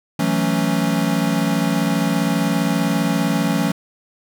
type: chord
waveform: square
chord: F# minor seventh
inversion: third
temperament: equal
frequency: 164.81 / 185 / 220 / 277.2 Hz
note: E3 / F#3 / A3 / C#4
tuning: 0 / 0 / 0 / 0 cents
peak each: -23 dBFS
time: 0.19-3.72 s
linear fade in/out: 5 ms
effects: none